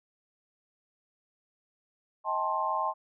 sine chord, A half-diminished seventh, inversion second, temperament just, 633.6 / 792 / 880 / 1056 Hz, Eb5 / G5 / A5 / C6, +31 / +18 / 0 / +16 cents, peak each -35 / -35 / -32 / -30 dBFS, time 2.24-2.94 s, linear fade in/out 50 ms, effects none

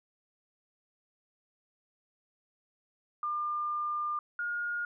sine tone pair in turn, 1200 / 1427 Hz, D6 / F6, +37 / +37 cents, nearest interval minor third, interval 300 cents, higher second, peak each -30 / -31 dBFS, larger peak first, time 3.23-4.19 / 4.39-4.85 s, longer first, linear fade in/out 2 ms, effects none

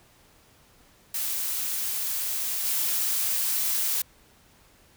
blue noise with level steps, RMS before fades -29 / -26 dBFS, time 1.14-4.02 s, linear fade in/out 5 ms, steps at 2.64 s, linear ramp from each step 20 ms, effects pink hiss -58 dBFS RMS until 4.96 s

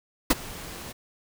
pink noise with ADSR envelope, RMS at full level -17 dBFS, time 0.3-0.93 s, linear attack 8 ms, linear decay 27 ms, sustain -22 dB, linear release 20 ms, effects none

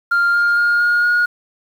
sine tone with pitch steps, 1396.9 / 1407.4 / 1418 / 1428.7 / 1439.5 Hz, F6 / F6 / F6 / F6 / F#6, 0 / +13 / +26 / +39 / -48 cents, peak -10 dBFS, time 0.11-1.26 s, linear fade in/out 10 ms, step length 230 ms, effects tanh soft clip ceiling -10 dBFS + 7-bit

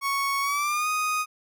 30% pulse tone with pitch glide, 1108.7 to 1244.5 Hz, C#6 to D#6, 0 to 0 cents, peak -21 dBFS, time 0.01-1.26 s, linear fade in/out 50 ms, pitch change +200 cents, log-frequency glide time 0.41-0.88 s, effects none

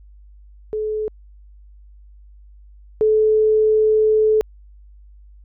sine tone pair in turn, 430 / 432.7 Hz, A4 / A4, -40 / -29 cents, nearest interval unison, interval 11 cents, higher second, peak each -20 / -12 dBFS, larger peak second, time 0.73-1.08 / 3.01-4.41 s, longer second, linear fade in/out 0 ms, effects added 50 Hz sine -42 dBFS peak until 5.44 s

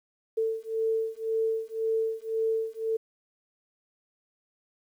sine beating tone pair, 445.3 / 447.2 Hz, A4 / A4, +21 / +28 cents, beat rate 1.9 Hz, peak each -29 dBFS, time 0.37-2.97 s, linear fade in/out 10 ms, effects 10-bit

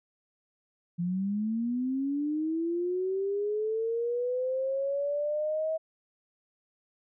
sine linear sweep, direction up, 169.7 to 643 Hz, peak -27 dBFS, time 0.98-5.78 s, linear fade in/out 20 ms, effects none

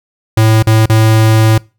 square tone with dropouts, 110.4 Hz, A2, 6 cents sharp, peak -6 dBFS, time 0.37-1.58 s, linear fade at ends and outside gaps 5 ms, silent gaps 0.626-0.669 / 0.859-0.896 s, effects noise-tail reverb RT60 0.3 s tail -24 dB re dry

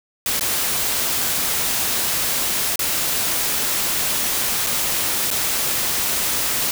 white noise with dropouts, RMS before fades -21 dBFS, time 0.26-6.71 s, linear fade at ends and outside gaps 1 ms, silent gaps 0.395-0.409 / 2.758-2.792 / 4.665-4.669 / 5.304-5.312 s, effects none

